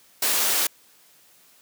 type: high-pass noise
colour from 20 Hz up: white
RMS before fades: -22 dBFS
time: 0.22-0.67 s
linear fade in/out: 5 ms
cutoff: 310 Hz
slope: 12 dB/octave
effects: white hiss -56 dBFS RMS until 1.61 s + high-pass 100 Hz 12 dB/octave